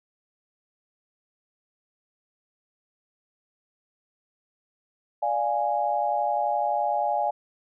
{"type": "chord", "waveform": "sine", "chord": "D diminished", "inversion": "none", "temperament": "equal", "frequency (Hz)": [587.3, 698.5, 830.6], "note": ["D5", "F5", "Ab5"], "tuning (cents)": [0, 0, 0], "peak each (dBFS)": [-29, -27, -25], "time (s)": [5.22, 7.31], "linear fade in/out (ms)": 10, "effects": []}